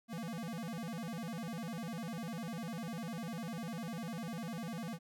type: tone with vibrato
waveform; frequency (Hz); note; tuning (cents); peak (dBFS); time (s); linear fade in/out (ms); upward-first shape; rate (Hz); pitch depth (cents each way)
square; 196; G3; 0; -40; 0.08-4.99; 50; square; 10; 280
effects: none